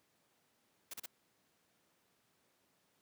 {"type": "noise bursts", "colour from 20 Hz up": "white", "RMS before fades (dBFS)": -45, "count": 3, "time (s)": [0.91, 1.061], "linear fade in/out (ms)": 5, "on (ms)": 27, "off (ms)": 35, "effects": ["pink hiss -75 dBFS RMS until 3.01 s", "high-pass 150 Hz 12 dB/octave"]}